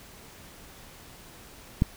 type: click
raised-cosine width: 5 ms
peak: -8 dBFS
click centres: 1.821 s
effects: pink hiss -49 dBFS RMS until 1.96 s